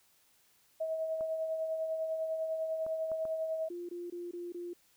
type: tone with tremolo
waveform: sine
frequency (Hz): 641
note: E5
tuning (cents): -49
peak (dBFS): -30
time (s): 0.8-3.69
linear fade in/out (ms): 10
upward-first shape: triangle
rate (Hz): 10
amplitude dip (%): 45
type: clicks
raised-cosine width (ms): 1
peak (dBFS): -34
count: 4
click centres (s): 1.209 / 2.865 / 3.117 / 3.253
type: tone bursts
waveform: sine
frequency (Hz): 349.2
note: F4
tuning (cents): 0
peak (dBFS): -38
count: 5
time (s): 3.7-4.734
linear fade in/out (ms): 5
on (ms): 190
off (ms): 21
effects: white hiss -68 dBFS RMS until 4.96 s